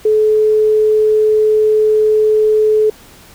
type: tone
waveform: sine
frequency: 430 Hz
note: A4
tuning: 40 cents flat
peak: -8 dBFS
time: 0.05-2.9 s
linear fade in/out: 5 ms
effects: pink hiss -41 dBFS RMS until 3.34 s